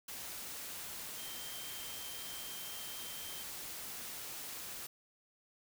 sine tone in noise, 3148 Hz, G7, 7 cents sharp, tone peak -50 dBFS, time 1.18-3.43 s, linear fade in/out 5 ms, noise white, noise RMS -45 dBFS, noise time 0.08-4.87 s, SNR -8 dB, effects none

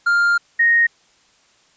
triangle / sine tone pair in turn, 1400 / 1863.8 Hz, F6 / A#6, +4 / -1 cents, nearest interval perfect fourth, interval 495 cents, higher second, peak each -11 dBFS, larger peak neither, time 0.06-0.38 / 0.59-0.87 s, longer first, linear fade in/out 10 ms, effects white hiss -56 dBFS RMS until 1.76 s + resampled to 16000 Hz

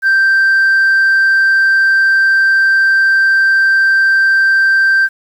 sine tone, 1568 Hz, G6, in tune, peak -5 dBFS, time 0.02-5.09 s, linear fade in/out 50 ms, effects tanh soft clip ceiling -6 dBFS + 7-bit

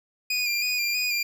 25% pulse tone with vibrato, 2432 Hz, D#7, 40 cents flat, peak -20 dBFS, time 0.3-1.23 s, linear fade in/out 5 ms, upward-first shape square, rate 3.1 Hz, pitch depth 31 cents each way, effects none

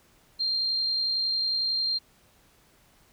sine tone with amplitude modulation, 4186 Hz, C8, in tune, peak -23 dBFS, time 0.39-1.99 s, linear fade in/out 20 ms, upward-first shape sine, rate 71 Hz, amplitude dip 25%, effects pink hiss -61 dBFS RMS until 3.12 s

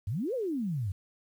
sine exponential two-way sweep, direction up then down, 87.31 to 547 to 87.31 Hz, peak -29 dBFS, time 0.07-0.92 s, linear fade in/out 5 ms, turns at 0.34 s, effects 10-bit

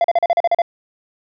triangle tone bursts, 685 Hz, F5, 34 cents flat, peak -9 dBFS, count 9, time 0.01-0.619 s, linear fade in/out 2 ms, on 33 ms, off 39 ms, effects resampled to 11025 Hz

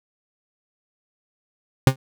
40% pulse tone with exponential decay, 132.4 Hz, C3, 21 cents sharp, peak -5 dBFS, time 1.87-1.96 s, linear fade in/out 2 ms, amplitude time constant 18 ms, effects none

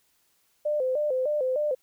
sine tone with vibrato, 554.4 Hz, C#5, in tune, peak -23 dBFS, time 0.65-1.75 s, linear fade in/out 10 ms, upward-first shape square, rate 3.3 Hz, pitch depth 130 cents each way, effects white hiss -68 dBFS RMS until 1.82 s

